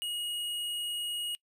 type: tone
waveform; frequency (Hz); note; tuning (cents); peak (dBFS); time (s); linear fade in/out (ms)
square; 2886; F#7; -44; -33; 0.02-1.35; 0
effects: noise-tail reverb RT60 0.1 s tail -24 dB re dry